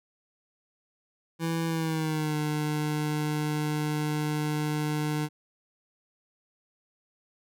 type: tone with pitch glide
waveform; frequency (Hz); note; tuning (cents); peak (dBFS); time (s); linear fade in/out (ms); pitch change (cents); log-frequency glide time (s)
25% pulse; 164.81 to 151.13; E3 to D3; 0 to +50; -23; 1.39-5.29; 50; -150; 1.67-2.37
effects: none